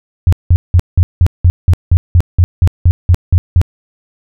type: tone bursts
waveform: sine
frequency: 87.9 Hz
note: F2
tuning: 12 cents sharp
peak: -3 dBFS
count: 15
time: 0.27-3.615 s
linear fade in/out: 0 ms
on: 55 ms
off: 180 ms
effects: none